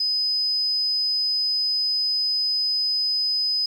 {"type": "tone", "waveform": "sine", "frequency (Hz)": 5020, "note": "D#8", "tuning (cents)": 15, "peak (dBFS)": -20, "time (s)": [0, 3.66], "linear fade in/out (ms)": 5, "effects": ["8-bit"]}